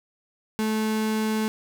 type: tone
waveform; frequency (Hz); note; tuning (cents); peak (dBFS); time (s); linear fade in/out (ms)
35% pulse; 217.5; A3; -20; -21; 0.59-1.48; 0
effects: none